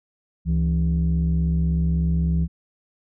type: tone pair together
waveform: sine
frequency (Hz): 69.75 / 165.9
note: C#2 / E3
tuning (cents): +11 / +11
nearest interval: octave + minor third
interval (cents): 1500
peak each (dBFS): -19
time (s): 0.45-2.48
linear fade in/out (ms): 50
effects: tanh soft clip ceiling -14 dBFS